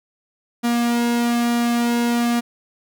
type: tone with flanger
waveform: sawtooth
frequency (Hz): 237.4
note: A#3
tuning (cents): +32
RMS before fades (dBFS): -19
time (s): 0.63-2.41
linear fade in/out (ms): 20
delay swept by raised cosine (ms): 1.9 to 2.57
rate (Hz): 1.1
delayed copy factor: -0.65
effects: none